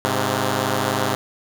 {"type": "tone pair together", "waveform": "5% pulse", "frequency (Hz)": [103.53, 131.2], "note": ["G#2", "C3"], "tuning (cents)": [-5, 5], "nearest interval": "major third", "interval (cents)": 410, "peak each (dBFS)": -11, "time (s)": [0.05, 1.15], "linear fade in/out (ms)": 0, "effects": []}